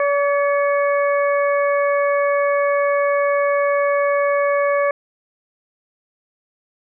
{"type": "harmonic tone with a mistuned harmonic", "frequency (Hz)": 570, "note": "C#5", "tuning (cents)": 48, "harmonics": [1, 2, 3, 4], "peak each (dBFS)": [-16, -22, -26, -28], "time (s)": [0, 4.91], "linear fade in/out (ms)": 2, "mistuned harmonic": 4, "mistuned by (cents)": -47, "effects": []}